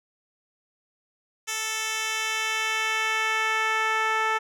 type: tone with band-pass filter sweep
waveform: 10% pulse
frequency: 440 Hz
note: A4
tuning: in tune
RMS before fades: -26 dBFS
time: 1.47-4.39 s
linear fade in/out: 20 ms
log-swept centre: 5900 to 1200 Hz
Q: 0.84
effects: none